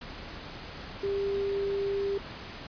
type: tone in noise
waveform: sine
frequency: 397.2 Hz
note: G4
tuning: 23 cents sharp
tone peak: -27 dBFS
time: 1.03-2.18 s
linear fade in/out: 5 ms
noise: pink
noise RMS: -42 dBFS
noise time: 0.01-2.67 s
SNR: +12 dB
effects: resampled to 11025 Hz